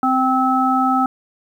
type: harmonic tone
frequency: 260 Hz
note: C4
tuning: 11 cents flat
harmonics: 1 / 3 / 5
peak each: -18 / -18 / -18 dBFS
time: 0.03-1.06 s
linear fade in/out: 2 ms
effects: 8-bit